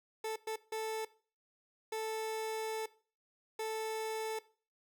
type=tone bursts at uneven times; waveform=30% pulse; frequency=440 Hz; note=A4; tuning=in tune; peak=-33 dBFS; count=5; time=0.24-0.36 / 0.47-0.56 / 0.72-1.05 / 1.92-2.86 / 3.59-4.39 s; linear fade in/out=5 ms; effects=noise-tail reverb RT60 0.4 s tail -19 dB re dry